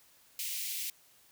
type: high-pass noise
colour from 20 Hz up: white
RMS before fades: -37 dBFS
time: 0.39-0.9 s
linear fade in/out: 2 ms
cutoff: 2100 Hz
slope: 48 dB/octave
effects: white hiss -63 dBFS RMS until 1.31 s